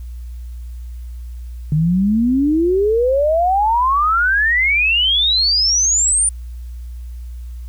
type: exponential sweep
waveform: sine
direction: up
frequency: 148.3 to 9397 Hz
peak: -12 dBFS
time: 1.72-6.29 s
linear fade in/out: 2 ms
effects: added 60 Hz sine -27 dBFS peak until 7.68 s + white hiss -55 dBFS RMS until 7.68 s